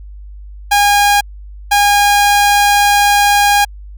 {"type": "tone bursts at uneven times", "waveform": "sawtooth", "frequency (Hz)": 816, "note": "G#5", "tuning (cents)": -31, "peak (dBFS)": -4, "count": 2, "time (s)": [[0.71, 1.21], [1.71, 3.65]], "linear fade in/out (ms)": 10, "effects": ["added 50 Hz sine -29 dBFS peak until 3.97 s"]}